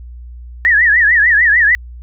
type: tone with vibrato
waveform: sine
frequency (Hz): 1813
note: A#6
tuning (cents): -49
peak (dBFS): -7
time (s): 0.65-1.75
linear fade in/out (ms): 0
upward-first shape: triangle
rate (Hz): 6.7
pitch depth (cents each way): 190
effects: added 60 Hz sine -29 dBFS peak until 2.02 s